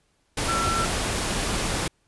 sine tone in noise, 1348 Hz, E6, 38 cents sharp, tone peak -24 dBFS, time 0.48-0.85 s, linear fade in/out 5 ms, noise pink, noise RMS -26 dBFS, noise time 0.37-1.88 s, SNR -1 dB, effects pink hiss -68 dBFS RMS until 2.07 s + resampled to 24000 Hz

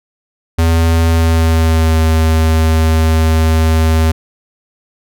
square tone with pitch glide, 82.41 to 80.16 Hz, E2 to E2, 0 to -48 cents, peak -9 dBFS, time 0.58-4.12 s, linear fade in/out 10 ms, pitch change -48 cents, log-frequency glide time 1.11-1.99 s, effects none

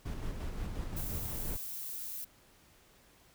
brown noise with tremolo, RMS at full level -37 dBFS, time 0.05-1.57 s, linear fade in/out 10 ms, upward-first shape square, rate 5.7 Hz, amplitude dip 30%
violet noise, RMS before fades -41 dBFS, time 0.96-2.25 s, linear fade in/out 10 ms
effects pink hiss -63 dBFS RMS until 3.34 s

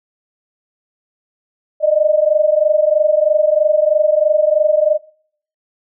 sine tone pair together, 599.2 / 622.3 Hz, D5 / D#5, +35 / 0 cents, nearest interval minor second, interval 65 cents, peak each -13 dBFS, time 1.8-4.99 s, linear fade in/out 50 ms, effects noise-tail reverb RT60 0.6 s tail -22 dB re dry

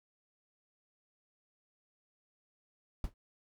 brown noise with exponential decay, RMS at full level -32 dBFS, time 3.04-3.14 s, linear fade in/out 2 ms, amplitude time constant 20 ms, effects none

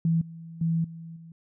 sine tone with level steps, 164.81 Hz, E3, in tune, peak -20 / -39 / -22 / -38 / -43 dBFS, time 0.05-1.32 s, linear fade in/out 2 ms, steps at 0.21 / 0.61 / 0.84 / 1.16 s, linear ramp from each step 5 ms, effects none

